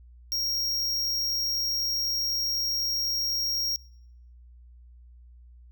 square tone, 5588 Hz, F8, in tune, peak -26 dBFS, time 0.32-3.76 s, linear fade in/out 0 ms, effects noise-tail reverb RT60 0.8 s tail -26 dB re dry + added 60 Hz sine -48 dBFS peak until 5.71 s

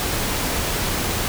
pink noise, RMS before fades -23 dBFS, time 0-1.28 s, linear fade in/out 0 ms, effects none

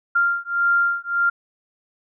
sine beating tone pair, 1392 / 1393.7 Hz, F6 / F6, -6 / -4 cents, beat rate 1.7 Hz, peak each -20 dBFS, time 0.15-1.3 s, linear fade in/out 10 ms, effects none

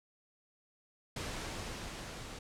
pink noise with level ramp, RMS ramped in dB -39 to -46 dBFS, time 1.16-2.39 s, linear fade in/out 5 ms, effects low-pass 8000 Hz 12 dB/octave

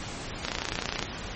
click train, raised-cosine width 0.2 ms, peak -10 dBFS, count 18, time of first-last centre 0.45-1.026 s, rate 29.5 Hz, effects pink hiss -37 dBFS RMS until 1.35 s + MP3 32 kbps

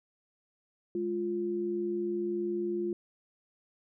sine tone pair together, 207.7 / 349.3 Hz, G#3 / F4, 0 / 0 cents, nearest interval major sixth, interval 900 cents, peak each -37 / -30 dBFS, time 0.95-2.93 s, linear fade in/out 2 ms, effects none

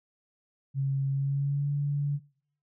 sine tone with pitch glide, 136.7 to 143.58 Hz, C#3 to D3, -24 to -39 cents, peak -25 dBFS, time 0.74-2.2 s, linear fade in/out 50 ms, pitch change +85 cents, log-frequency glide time 1.1-1.71 s, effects noise-tail reverb RT60 0.7 s tail -25 dB re dry

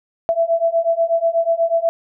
sine beating tone pair, 662 / 670.2 Hz, E5 / E5, +7 / +29 cents, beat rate 8.2 Hz, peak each -18 / -17 dBFS, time 0.29-1.89 s, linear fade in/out 0 ms, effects none

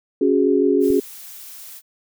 sine chord, C# suspended fourth, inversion none, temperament just, 277.2 / 369.6 / 415.8 Hz, C#4 / F#4 / G#4, 0 / -2 / +2 cents, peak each -18 dBFS, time 0.21-1 s, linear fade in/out 5 ms
blue noise, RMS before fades -38 dBFS, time 0.8-1.82 s, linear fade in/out 50 ms
click, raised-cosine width 5 ms, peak -23 dBFS, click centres 0.904 s
effects none

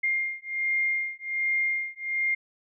sine beating tone pair, 2116 / 2117.3 Hz, C7 / C7, +19 / +20 cents, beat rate 1.3 Hz, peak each -28 dBFS, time 0.03-2.35 s, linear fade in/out 10 ms, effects none

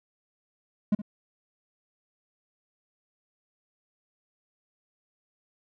triangle tone with echo, 208.4 Hz, G#3, 6 cents sharp, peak -17 dBFS, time 0.92-0.95 s, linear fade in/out 5 ms, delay 68 ms, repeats 1, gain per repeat -14 dB, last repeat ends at 1.018 s, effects none

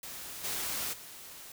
white noise with level steps, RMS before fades -43 / -35 / -48 dBFS, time 0.03-1.52 s, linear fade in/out 2 ms, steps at 0.43 / 0.92 s, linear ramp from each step 20 ms, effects none

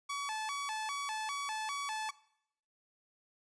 sawtooth tone with vibrato, 992 Hz, B5, 7 cents sharp, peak -32 dBFS, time 0.09-2.11 s, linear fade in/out 10 ms, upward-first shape square, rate 2.5 Hz, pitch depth 230 cents each way, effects noise-tail reverb RT60 0.7 s tail -19 dB re dry + resampled to 22050 Hz

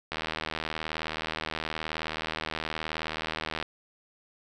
click train, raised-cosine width 0.3 ms, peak -15 dBFS, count 278, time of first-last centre 0.12-3.626 s, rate 79 Hz, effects none

